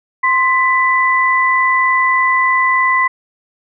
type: tone pair together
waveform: sine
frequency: 1046.5 / 1989.8 Hz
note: C6 / B6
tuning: 0 / +12 cents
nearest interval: major seventh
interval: 1112 cents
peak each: -13 dBFS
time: 0.23-3.08 s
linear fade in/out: 10 ms
effects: none